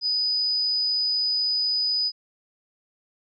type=tone; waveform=sine; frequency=4978 Hz; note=D#8; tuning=in tune; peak=-21 dBFS; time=0.01-2.12 s; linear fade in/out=50 ms; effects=none